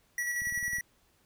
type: tone with tremolo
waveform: square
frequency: 1935 Hz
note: B6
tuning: 36 cents flat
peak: -30 dBFS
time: 0.18-0.81 s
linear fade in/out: 2 ms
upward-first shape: square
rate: 11 Hz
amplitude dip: 30%
type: click train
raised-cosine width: 5 ms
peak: -36 dBFS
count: 8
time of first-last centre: 0.42-0.785 s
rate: 19.2 Hz
effects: pink hiss -68 dBFS RMS until 1.25 s